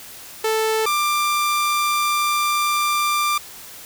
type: tone pair in turn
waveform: sawtooth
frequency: 440 / 1185.9 Hz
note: A4 / D6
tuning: 0 / +16 cents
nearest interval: octave + perfect fourth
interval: 1716 cents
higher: second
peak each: -14 dBFS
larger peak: neither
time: 0.44-0.86 / 0.86-3.38 s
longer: second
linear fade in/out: 5 ms
effects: white hiss -39 dBFS RMS until 3.85 s